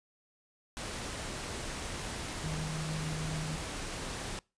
sine tone in noise, 156.3 Hz, D#3, 8 cents sharp, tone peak -35 dBFS, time 2.44-3.56 s, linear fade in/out 0 ms, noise pink, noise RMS -39 dBFS, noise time 0.77-4.39 s, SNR +1 dB, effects noise-tail reverb RT60 0.3 s tail -26 dB re dry + resampled to 22050 Hz

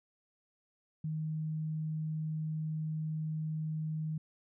sine tone, 156.3 Hz, D#3, 8 cents sharp, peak -33 dBFS, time 1.04-4.18 s, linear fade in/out 5 ms, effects none

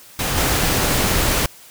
pink noise with level steps, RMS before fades -21 / -18 dBFS, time 0.19-1.46 s, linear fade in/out 2 ms, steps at 0.36 s, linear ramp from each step 20 ms, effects white hiss -44 dBFS RMS until 1.7 s

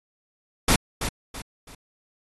pink noise with echo, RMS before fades -18 dBFS, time 0.68-0.76 s, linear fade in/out 5 ms, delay 330 ms, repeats 3, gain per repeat -9 dB, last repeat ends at 1.75 s, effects AAC 32 kbps

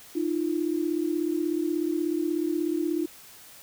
sine tone pair together, 307.5 / 344 Hz, D#4 / F4, -20 / -26 cents, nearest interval major second, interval 194 cents, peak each -27 dBFS, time 0.15-3.06 s, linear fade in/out 10 ms, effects white hiss -49 dBFS RMS until 3.62 s

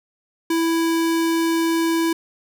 square tone, 330.1 Hz, E4, 2 cents sharp, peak -18 dBFS, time 0.5-2.13 s, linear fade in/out 5 ms, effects none

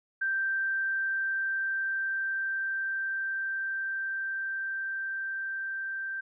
sine tone with level ramp, 1568 Hz, G6, in tune, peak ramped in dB -26 to -32 dBFS, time 0.21-6.21 s, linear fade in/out 10 ms, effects none

